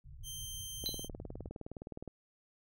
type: low-pass noise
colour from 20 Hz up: pink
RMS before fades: -50 dBFS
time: 0.04-1.49 s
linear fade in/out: 5 ms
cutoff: 150 Hz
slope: 96 dB/octave
type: tone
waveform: 15% pulse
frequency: 3136 Hz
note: G7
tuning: in tune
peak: -35 dBFS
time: 0.23-1.09 s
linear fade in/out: 50 ms
type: click train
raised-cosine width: 2 ms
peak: -30 dBFS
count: 25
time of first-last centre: 0.84-2.077 s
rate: 19.4 Hz
type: tone with exponential decay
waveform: square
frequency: 4031 Hz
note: B7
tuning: 35 cents sharp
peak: -31 dBFS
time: 0.86-1.04 s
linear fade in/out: 0 ms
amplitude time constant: 37 ms
effects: none

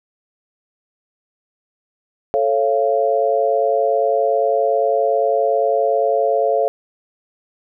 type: chord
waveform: sine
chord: A augmented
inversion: none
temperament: just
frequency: 440 / 550 / 687.5 Hz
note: A4 / C#5 / E#5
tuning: 0 / -14 / -27 cents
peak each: -19 / -18 / -18 dBFS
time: 2.34-6.68 s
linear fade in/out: 0 ms
effects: none

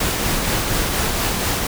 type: noise with tremolo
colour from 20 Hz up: pink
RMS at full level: -19 dBFS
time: 0-1.67 s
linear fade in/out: 5 ms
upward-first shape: triangle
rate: 4.2 Hz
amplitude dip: 30%
effects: none

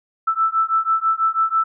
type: beating tone pair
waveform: sine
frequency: 1318.5 / 1324.6 Hz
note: E6 / E6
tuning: 0 / +8 cents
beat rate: 6.1 Hz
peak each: -19 dBFS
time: 0.27-1.64 s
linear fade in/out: 10 ms
effects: none

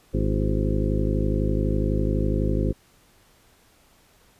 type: harmonic tone with a mistuned harmonic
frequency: 52 Hz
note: G#1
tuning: 3 cents sharp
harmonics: 1 / 2 / 3 / 4 / 5 / 6 / 7 / 8 / 10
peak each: -24 / -27 / -29 / -30 / -31 / -32 / -32 / -33 / -34 dBFS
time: 0.13-2.73 s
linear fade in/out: 20 ms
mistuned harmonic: 6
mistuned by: +76 cents
effects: pink hiss -58 dBFS RMS until 4.39 s + resampled to 32000 Hz

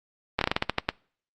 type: slowing click train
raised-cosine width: 0.3 ms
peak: -6 dBFS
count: 10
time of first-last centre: 0.39-0.889 s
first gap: 23 ms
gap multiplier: 1.21
effects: noise-tail reverb RT60 0.5 s tail -25 dB re dry + Opus 32 kbps

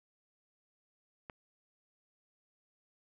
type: click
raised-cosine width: 0.5 ms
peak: -29 dBFS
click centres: 1.298 s
effects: none

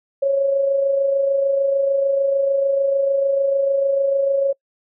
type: tone with amplitude modulation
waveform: sine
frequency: 551 Hz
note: C#5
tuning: 11 cents flat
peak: -13 dBFS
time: 0.22-4.53 s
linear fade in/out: 10 ms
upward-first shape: sine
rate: 26.7 Hz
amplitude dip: 40%
effects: noise-tail reverb RT60 0.1 s tail -26 dB re dry

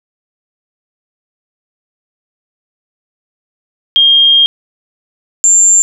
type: tone pair in turn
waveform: sine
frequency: 3222 / 7294 Hz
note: G7 / A#8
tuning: +47 / -39 cents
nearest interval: octave + major second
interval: 1414 cents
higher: second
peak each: -4 dBFS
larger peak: neither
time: 3.96-4.46 / 5.44-5.82 s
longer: first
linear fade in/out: 0 ms
effects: none

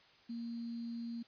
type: tone with sample-and-hold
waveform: sine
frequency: 233.5 Hz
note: A#3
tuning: 3 cents sharp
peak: -39 dBFS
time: 0.29-1.23 s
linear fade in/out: 10 ms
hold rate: 4410 Hz
effects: white hiss -64 dBFS RMS until 1.27 s + resampled to 11025 Hz

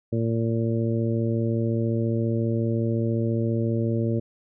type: harmonic tone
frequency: 114.4 Hz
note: A#2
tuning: 32 cents flat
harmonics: 1 / 2 / 3 / 4 / 5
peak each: -24 / -27 / -29 / -32 / -34 dBFS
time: 0.12-4.2 s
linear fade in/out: 10 ms
effects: none

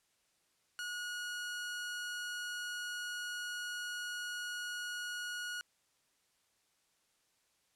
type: tone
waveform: sawtooth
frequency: 1450 Hz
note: F#6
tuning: 35 cents flat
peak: -35 dBFS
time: 0.79-5.61 s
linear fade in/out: 0 ms
effects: white hiss -75 dBFS RMS until 7.75 s + low-pass 10000 Hz 12 dB/octave

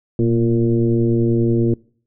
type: tone with frequency modulation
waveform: sine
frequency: 233.1 Hz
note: A#3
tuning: in tune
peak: -13 dBFS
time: 0.19-1.74 s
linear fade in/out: 2 ms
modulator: 114 Hz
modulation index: 1.5
effects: noise-tail reverb RT60 0.5 s tail -24 dB re dry

